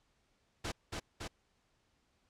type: noise with echo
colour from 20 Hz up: pink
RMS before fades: -38 dBFS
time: 0.64-0.72 s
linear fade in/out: 10 ms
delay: 280 ms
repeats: 2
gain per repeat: -2 dB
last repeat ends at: 1.28 s
effects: pink hiss -75 dBFS RMS until 2.29 s + low-pass 7000 Hz 12 dB/octave